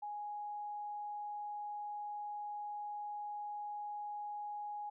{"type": "tone", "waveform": "sine", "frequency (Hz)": 830.6, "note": "G#5", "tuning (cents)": 0, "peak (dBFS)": -40, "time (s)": [0.02, 4.9], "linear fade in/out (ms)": 10, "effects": []}